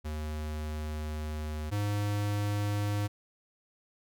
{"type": "tone pair in turn", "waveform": "square", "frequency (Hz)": [76.5, 102.99], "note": ["D#2", "G#2"], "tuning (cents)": [-29, -14], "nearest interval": "perfect fourth", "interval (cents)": 515, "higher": "second", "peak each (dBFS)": [-34, -29], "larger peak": "second", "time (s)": [[0.04, 1.71], [1.71, 3.08]], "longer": "first", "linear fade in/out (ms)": 20, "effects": []}